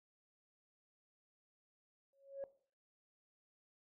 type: tone with exponential growth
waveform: sine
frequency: 551 Hz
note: C#5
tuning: 11 cents flat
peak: -37 dBFS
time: 2.13-2.44 s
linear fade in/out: 1 ms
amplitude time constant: 67 ms
effects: noise-tail reverb RT60 0.5 s tail -18 dB re dry + tanh soft clip ceiling -36 dBFS